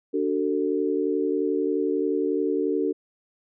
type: tone cluster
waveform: sine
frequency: 293.1 / 376.2 / 447.5 Hz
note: D4 / F#4 / A4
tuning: -3 / +29 / +29 cents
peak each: -26 dBFS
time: 0.13-2.93 s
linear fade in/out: 20 ms
effects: none